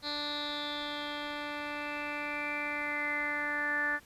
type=tone with low-pass filter sweep; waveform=10% pulse; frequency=293.7 Hz; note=D4; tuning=in tune; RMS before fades=-35 dBFS; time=0.02-4 s; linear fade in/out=50 ms; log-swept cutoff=4100 to 1700 Hz; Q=9.7; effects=pink hiss -59 dBFS RMS until 4.05 s + resampled to 32000 Hz